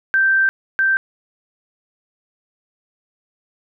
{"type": "tone pair in turn", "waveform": "sine", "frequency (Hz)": [1564, 1564], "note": ["G6", "G6"], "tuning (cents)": [-4, -4], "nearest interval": "unison", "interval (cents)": 0, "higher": "neither", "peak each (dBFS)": [-12, -13], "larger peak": "first", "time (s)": [[0.14, 0.49], [0.79, 0.97]], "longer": "first", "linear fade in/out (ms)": 0, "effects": []}